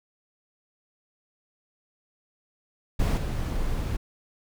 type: noise with level steps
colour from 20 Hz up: brown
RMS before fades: -22 / -28 dBFS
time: 2.99-3.97 s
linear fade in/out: 10 ms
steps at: 3.17 s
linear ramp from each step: 10 ms
effects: none